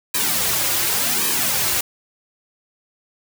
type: noise with flanger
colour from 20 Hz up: white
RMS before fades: -20 dBFS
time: 0.14-1.81 s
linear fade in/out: 5 ms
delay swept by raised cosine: 1.4 to 4.6 ms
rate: 0.89 Hz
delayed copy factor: -0.75
effects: none